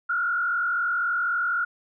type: tone with frequency modulation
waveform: sine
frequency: 1410 Hz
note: F6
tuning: 16 cents sharp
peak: -22 dBFS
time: 0.09-1.65 s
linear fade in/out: 10 ms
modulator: 43.9 Hz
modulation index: 1.2
effects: none